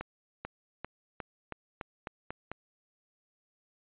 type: accelerating click train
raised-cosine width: 0.5 ms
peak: -22 dBFS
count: 9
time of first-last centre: 0.01-2.516 s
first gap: 440 ms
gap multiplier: 0.9
effects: resampled to 8000 Hz